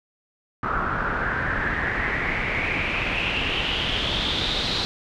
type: noise with low-pass filter sweep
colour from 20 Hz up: pink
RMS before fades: -25 dBFS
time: 0.63-4.85 s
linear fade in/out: 0 ms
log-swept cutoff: 1300 to 4100 Hz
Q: 6.1
effects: none